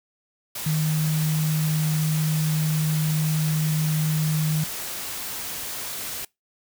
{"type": "tone in noise", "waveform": "sine", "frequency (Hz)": 155.3, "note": "D#3", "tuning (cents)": -3, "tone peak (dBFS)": -20, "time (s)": [0.66, 4.64], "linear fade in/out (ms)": 5, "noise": "white", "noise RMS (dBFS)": -32, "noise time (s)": [0.55, 6.25], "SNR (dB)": 9, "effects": ["noise-tail reverb RT60 0.2 s tail -24 dB re dry"]}